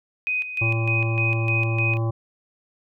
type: tone with tremolo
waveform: sine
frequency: 2502 Hz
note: D#7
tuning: 9 cents sharp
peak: -21 dBFS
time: 0.27-1.97 s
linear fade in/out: 0 ms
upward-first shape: square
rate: 3.3 Hz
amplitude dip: 65%
type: harmonic tone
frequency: 113.6 Hz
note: A#2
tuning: 44 cents flat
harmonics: 1 / 3 / 5 / 7 / 9 / 10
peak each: -21 / -31 / -35 / -38 / -40 / -41 dBFS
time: 0.61-2.11 s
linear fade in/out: 10 ms
effects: none